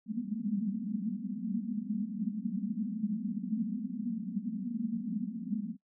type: band-pass noise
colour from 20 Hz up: pink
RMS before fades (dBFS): -35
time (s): 0.06-5.77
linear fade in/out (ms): 50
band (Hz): 190 to 240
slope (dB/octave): 96
effects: noise-tail reverb RT60 0.1 s tail -21 dB re dry